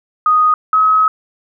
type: tone pair in turn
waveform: sine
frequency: 1244 / 1276.8 Hz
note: D#6 / D#6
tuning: -1 / +44 cents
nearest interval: unison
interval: 45 cents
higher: second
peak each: -8 dBFS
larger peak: neither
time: 0.26-0.54 / 0.73-1.08 s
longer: second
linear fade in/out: 2 ms
effects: none